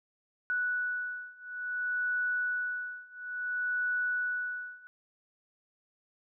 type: beating tone pair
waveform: sine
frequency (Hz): 1477 / 1477.58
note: F#6 / F#6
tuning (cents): -3 / -3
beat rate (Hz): 0.58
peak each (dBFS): -34 / -33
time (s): 0.5-4.87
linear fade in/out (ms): 0
effects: none